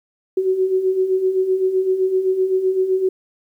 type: beating tone pair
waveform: sine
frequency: 370 / 377.8 Hz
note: F#4 / F#4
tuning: 0 / +36 cents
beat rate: 7.8 Hz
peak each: -23 / -16 dBFS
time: 0.37-3.09 s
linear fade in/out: 5 ms
effects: 9-bit